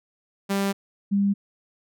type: tone pair in turn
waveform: sawtooth / sine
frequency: 197.5 / 199.91 Hz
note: G3 / G3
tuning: +13 / +34 cents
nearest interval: unison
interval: 21 cents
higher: second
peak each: -18 dBFS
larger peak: neither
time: 0.49-0.73 / 1.11-1.34 s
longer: first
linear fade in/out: 20 ms
effects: none